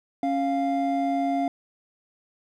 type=tone pair together; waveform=triangle; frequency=276 / 698.5 Hz; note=C#4 / F5; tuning=-7 / 0 cents; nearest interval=octave + major third; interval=1607 cents; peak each=-23 dBFS; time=0.23-1.48 s; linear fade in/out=2 ms; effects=none